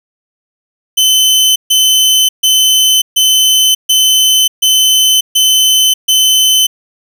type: tone bursts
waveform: sawtooth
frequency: 3050 Hz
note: G7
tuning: 48 cents flat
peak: -3 dBFS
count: 8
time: 0.97-6.67 s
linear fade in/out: 10 ms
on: 590 ms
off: 140 ms
effects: none